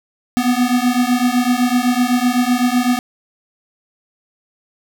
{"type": "beating tone pair", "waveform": "square", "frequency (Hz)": [243.2, 251.1], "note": ["B3", "B3"], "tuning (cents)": [-26, 29], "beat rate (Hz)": 7.9, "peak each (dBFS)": -17, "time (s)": [0.37, 2.99], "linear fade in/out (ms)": 0, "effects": []}